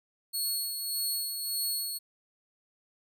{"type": "tone with tremolo", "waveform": "15% pulse", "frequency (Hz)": 4349, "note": "C#8", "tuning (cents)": -34, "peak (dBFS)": -22, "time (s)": [0.33, 1.99], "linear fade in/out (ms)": 20, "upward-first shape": "sine", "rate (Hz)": 1.7, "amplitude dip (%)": 45, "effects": []}